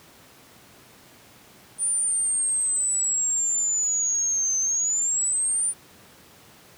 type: exponential two-way sweep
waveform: sine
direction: down then up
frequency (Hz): 9380 to 6190 to 9380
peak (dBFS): -21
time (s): 1.78-5.74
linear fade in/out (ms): 50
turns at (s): 4.59
effects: pink hiss -51 dBFS RMS until 6.77 s + high-pass 100 Hz 12 dB/octave